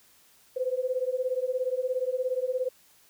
sine beating tone pair, 502 / 519 Hz, B4 / C5, +28 / -14 cents, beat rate 17 Hz, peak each -29 dBFS, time 0.56-2.69 s, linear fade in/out 10 ms, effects white hiss -60 dBFS RMS until 3.09 s

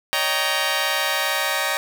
10% pulse chord, Eb dominant seventh, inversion third, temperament just, 560 / 622.3 / 777.8 / 933.4 Hz, Db5 / Eb5 / G5 / Bb5, +18 / 0 / -14 / +2 cents, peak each -18 dBFS, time 0.13-1.77 s, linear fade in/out 0 ms, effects none

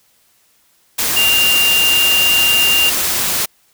sine tone in noise, 2794 Hz, F7, in tune, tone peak -11 dBFS, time 1.16-2.9 s, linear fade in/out 10 ms, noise white, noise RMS -17 dBFS, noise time 0.98-3.46 s, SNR +3 dB, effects white hiss -56 dBFS RMS until 3.73 s

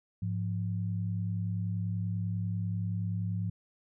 sine tone pair together, 104.3 / 174.61 Hz, G#2 / F3, +8 / 0 cents, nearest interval major sixth, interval 892 cents, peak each -31 / -35 dBFS, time 0.22-3.5 s, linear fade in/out 5 ms, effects none

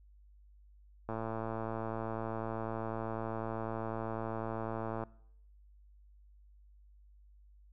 click train, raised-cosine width 1 ms, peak -24 dBFS, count 443, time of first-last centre 1.09-5.036 s, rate 112 Hz, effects noise-tail reverb RT60 0.7 s tail -22 dB re dry + added 50 Hz sine -57 dBFS peak until 7.72 s

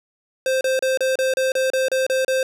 square tone bursts, 523.3 Hz, C5, in tune, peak -18 dBFS, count 11, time 0.46-2.43 s, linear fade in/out 2 ms, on 150 ms, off 32 ms, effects low-pass 12000 Hz 12 dB/octave + 10-bit

